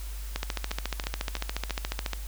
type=two click trains; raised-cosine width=0.2 ms; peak=-12 / -19 dBFS; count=26 / 4; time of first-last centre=0.36-2.133 / 0.71-1.697 s; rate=14.1 / 3.04 Hz; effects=added 50 Hz sine -34 dBFS peak until 2.27 s + white hiss -47 dBFS RMS until 2.27 s